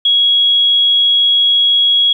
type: tone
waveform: sine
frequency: 3322 Hz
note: G#7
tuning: in tune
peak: -8 dBFS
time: 0.05-2.13 s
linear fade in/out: 5 ms
effects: 8-bit